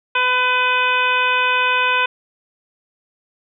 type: harmonic tone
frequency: 502 Hz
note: B4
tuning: 28 cents sharp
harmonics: 1 / 2 / 3 / 4 / 5 / 6 / 7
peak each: -27 / -19 / -20 / -30 / -19 / -26 / -29 dBFS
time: 0.15-2.06 s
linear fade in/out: 5 ms
effects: none